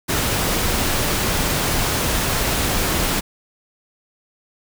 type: noise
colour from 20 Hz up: pink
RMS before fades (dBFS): -20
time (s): 0.08-3.21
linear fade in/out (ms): 20
effects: none